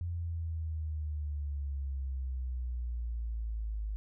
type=exponential sweep; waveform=sine; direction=down; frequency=87 to 51.91 Hz; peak=-33 dBFS; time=0.01-3.96 s; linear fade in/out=0 ms; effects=none